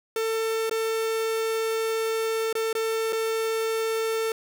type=tone with dropouts; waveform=45% pulse; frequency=447.1 Hz; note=A4; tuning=28 cents sharp; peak=-24 dBFS; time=0.16-4.32 s; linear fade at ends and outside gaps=2 ms; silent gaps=0.696-0.711 / 2.528-2.552 / 2.729-2.751 / 3.125-3.129 s; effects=none